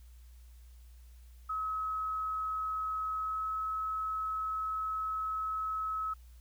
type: tone with pitch glide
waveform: sine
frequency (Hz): 1282 to 1289.4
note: E6 to E6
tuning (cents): -49 to -39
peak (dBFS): -32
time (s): 1.49-6.14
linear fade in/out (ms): 10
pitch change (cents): +10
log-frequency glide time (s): 3.19-3.47
effects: added 60 Hz sine -51 dBFS peak until 6.4 s + white hiss -68 dBFS RMS until 6.4 s